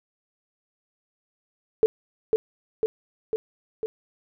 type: tone with echo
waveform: sine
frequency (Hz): 440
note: A4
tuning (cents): 0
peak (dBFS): -13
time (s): 1.83-1.86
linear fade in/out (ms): 0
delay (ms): 500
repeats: 4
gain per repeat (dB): -3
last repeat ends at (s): 3.86
effects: none